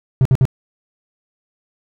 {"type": "tone bursts", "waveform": "triangle", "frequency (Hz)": 130.81, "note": "C3", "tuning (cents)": 0, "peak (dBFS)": -7, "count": 3, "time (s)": [0.21, 0.453], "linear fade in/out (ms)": 0, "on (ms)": 43, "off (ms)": 57, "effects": []}